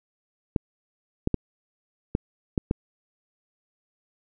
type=clicks; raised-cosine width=3 ms; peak=-9 dBFS; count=6; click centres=0.562 / 1.274 / 1.343 / 2.151 / 2.578 / 2.711 s; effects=none